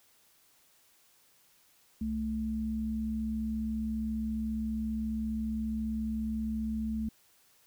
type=tone pair together; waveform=sine; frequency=65.3 / 220 Hz; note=C2 / A3; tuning=-3 / 0 cents; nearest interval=octave + major sixth; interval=2103 cents; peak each=-38 / -31 dBFS; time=2.01-7.09 s; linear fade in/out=5 ms; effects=white hiss -65 dBFS RMS until 7.66 s